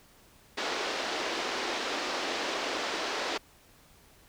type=band-pass noise; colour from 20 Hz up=pink; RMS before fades=-33 dBFS; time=0.57-3.38 s; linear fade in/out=10 ms; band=320 to 5500 Hz; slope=24 dB/octave; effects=pink hiss -59 dBFS RMS until 4.28 s